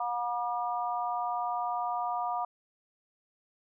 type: harmonic tone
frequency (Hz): 240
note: B3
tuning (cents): -49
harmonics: 3 / 4 / 5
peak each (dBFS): -32 / -34 / -36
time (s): 0-2.45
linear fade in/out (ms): 5
effects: none